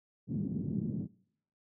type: band-pass noise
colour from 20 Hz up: pink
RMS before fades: -35 dBFS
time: 0.27-1.08 s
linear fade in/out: 50 ms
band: 140 to 250 Hz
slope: 24 dB/octave
effects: noise-tail reverb RT60 0.7 s tail -24 dB re dry